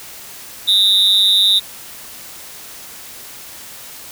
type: tone with amplitude modulation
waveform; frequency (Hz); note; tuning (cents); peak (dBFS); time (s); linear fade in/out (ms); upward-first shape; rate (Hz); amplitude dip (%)
triangle; 3729; A#7; 0; -4; 0.67-1.6; 20; sine; 197; 100
effects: white hiss -35 dBFS RMS until 4.11 s